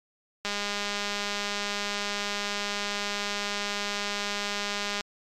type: click train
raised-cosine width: 0.2 ms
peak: -13 dBFS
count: 931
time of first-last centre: 0.45-5.009 s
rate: 204 Hz
effects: MP3 96 kbps